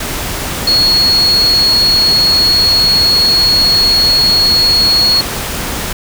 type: tone in noise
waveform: sine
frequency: 4330 Hz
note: C#8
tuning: 41 cents flat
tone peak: -7 dBFS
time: 0.67-5.21 s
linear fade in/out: 5 ms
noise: pink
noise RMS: -19 dBFS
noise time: 0-5.93 s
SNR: +9 dB
effects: none